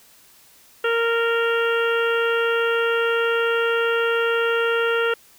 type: harmonic tone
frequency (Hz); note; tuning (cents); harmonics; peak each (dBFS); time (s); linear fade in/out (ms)
463.2; A#4; -11; 1 / 2 / 3 / 4 / 5 / 6 / 7; -20 / -33 / -23 / -30 / -37 / -29 / -35; 0.84-5.14; 5
effects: white hiss -52 dBFS RMS until 5.38 s